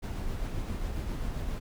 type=noise with tremolo; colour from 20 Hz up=brown; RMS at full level=-32 dBFS; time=0.02-1.6 s; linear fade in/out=20 ms; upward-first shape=triangle; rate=7.5 Hz; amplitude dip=30%; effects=none